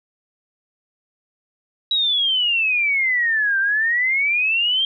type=exponential two-way sweep; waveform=sine; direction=down then up; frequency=3891 to 1558 to 3208 Hz; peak=-16 dBFS; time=1.91-4.85 s; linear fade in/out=2 ms; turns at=3.59 s; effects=none